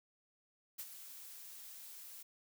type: noise with ADSR envelope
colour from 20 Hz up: blue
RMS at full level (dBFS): -43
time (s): 0.78-2.23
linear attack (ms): 17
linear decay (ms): 50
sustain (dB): -9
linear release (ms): 7
effects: none